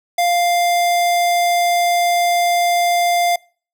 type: tone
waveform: square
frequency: 698.5 Hz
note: F5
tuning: in tune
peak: -14 dBFS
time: 0.18-3.36 s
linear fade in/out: 5 ms
effects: noise-tail reverb RT60 0.4 s tail -25 dB re dry